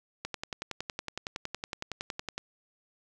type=click train; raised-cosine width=0.2 ms; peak=-17 dBFS; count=24; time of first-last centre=0.25-2.38 s; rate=10.8 Hz; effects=none